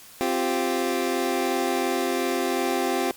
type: chord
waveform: 25% pulse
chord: C suspended fourth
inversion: none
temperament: equal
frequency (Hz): 261.6 / 349.2 / 392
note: C4 / F4 / G4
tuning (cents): 0 / 0 / 0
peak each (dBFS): -24 / -23 / -24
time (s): 0.21-3.11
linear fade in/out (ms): 0
effects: white hiss -47 dBFS RMS until 3.16 s + Opus 48 kbps